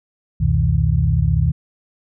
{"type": "tone cluster", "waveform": "sine", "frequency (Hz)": [66.9, 87.2, 121.2, 157.4], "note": ["C2", "F2", "B2", "D#3"], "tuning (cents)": [39, -2, -32, 20], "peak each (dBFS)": -19, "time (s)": [0.4, 1.52], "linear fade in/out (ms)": 10, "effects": []}